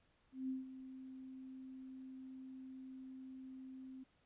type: tone with ADSR envelope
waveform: sine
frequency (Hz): 261.6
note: C4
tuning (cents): 0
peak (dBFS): -37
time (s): 0.32-4.04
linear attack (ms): 170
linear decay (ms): 160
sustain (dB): -12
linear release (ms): 11
effects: pink hiss -75 dBFS RMS until 4.25 s + resampled to 8000 Hz